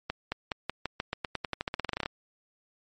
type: accelerating click train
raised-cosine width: 0.3 ms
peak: -14 dBFS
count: 22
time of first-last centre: 0.1-2.059 s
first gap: 220 ms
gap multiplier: 0.9
effects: MP3 48 kbps